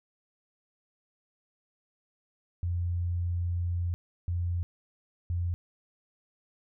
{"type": "tone bursts at uneven times", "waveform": "sine", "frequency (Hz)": 87.31, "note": "F2", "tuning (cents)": 0, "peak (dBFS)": -27, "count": 3, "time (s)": [[2.63, 3.94], [4.28, 4.63], [5.3, 5.54]], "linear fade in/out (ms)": 0, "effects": []}